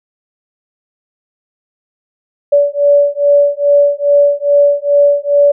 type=beating tone pair; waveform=sine; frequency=573 / 575.4 Hz; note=D5 / D5; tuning=-43 / -36 cents; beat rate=2.4 Hz; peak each=-10 dBFS; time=2.52-5.52 s; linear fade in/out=10 ms; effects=none